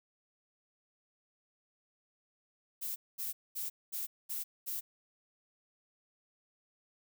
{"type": "noise bursts", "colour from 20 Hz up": "violet", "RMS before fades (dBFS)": -38, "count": 6, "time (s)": [2.81, 4.81], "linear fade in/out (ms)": 20, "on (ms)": 150, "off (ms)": 220, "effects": []}